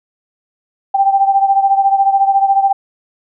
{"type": "beating tone pair", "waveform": "sine", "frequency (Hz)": [784, 798], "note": ["G5", "G5"], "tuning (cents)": [0, 31], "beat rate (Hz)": 14, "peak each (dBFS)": [-10, -15], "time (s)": [0.94, 2.73], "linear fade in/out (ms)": 10, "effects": []}